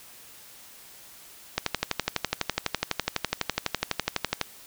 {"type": "click train", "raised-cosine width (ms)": 0.2, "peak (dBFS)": -6, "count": 35, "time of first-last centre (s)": [1.58, 4.413], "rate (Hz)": 12, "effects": ["white hiss -49 dBFS RMS until 4.66 s"]}